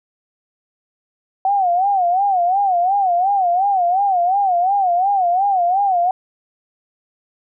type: tone with vibrato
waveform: sine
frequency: 749 Hz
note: F#5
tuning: 21 cents sharp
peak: -13 dBFS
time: 1.45-6.11 s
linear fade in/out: 2 ms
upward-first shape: sine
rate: 2.8 Hz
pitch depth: 140 cents each way
effects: none